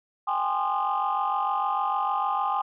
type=chord; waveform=sine; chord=Ab major seventh; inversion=third; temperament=equal with one note detuned; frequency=784 / 830.6 / 1046.5 / 1217.5 Hz; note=G5 / Ab5 / C6 / Eb6; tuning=0 / 0 / 0 / -38 cents; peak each=-28 dBFS; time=0.27-2.62 s; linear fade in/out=10 ms; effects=tanh soft clip ceiling -17 dBFS